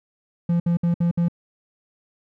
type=tone bursts; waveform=triangle; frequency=171.4 Hz; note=F3; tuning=32 cents flat; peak=-15 dBFS; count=5; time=0.49-1.284 s; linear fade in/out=5 ms; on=110 ms; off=61 ms; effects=none